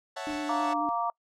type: chord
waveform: sawtooth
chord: F# minor seventh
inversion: second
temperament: equal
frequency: 554.4 / 659.3 / 740 / 880 Hz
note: C#5 / E5 / F#5 / A5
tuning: 0 / 0 / 0 / 0 cents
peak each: -36 dBFS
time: 0.16-0.74 s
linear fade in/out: 10 ms
type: tone with vibrato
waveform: sine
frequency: 297.6 Hz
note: D4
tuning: 23 cents sharp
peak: -32 dBFS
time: 0.27-0.89 s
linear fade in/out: 0 ms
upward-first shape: square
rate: 9.3 Hz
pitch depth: 14 cents each way
type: noise with exponential decay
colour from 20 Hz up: pink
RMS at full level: -44 dBFS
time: 0.29-0.6 s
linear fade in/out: 1 ms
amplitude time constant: 66 ms
type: harmonic tone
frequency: 233.1 Hz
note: A#3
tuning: in tune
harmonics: 3 / 4 / 5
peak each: -31 / -31 / -31 dBFS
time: 0.49-1.1 s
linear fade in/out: 2 ms
effects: noise-tail reverb RT60 0.1 s tail -25 dB re dry + low-pass 7000 Hz 12 dB/octave